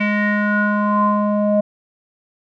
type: tone with low-pass filter sweep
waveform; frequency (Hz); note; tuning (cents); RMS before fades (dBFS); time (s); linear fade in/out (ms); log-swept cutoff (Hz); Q
square; 207.8; G#3; +1; -17; 0-1.61; 10; 2300 to 670; 7.3
effects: none